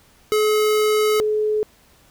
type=tone pair in turn; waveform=square / sine; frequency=426.9 / 426.9 Hz; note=G#4 / G#4; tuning=+48 / +48 cents; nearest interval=unison; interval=0 cents; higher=neither; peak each=-16 / -17 dBFS; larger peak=first; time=0.32-1.2 / 1.2-1.63 s; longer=first; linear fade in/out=0 ms; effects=pink hiss -54 dBFS RMS until 2.1 s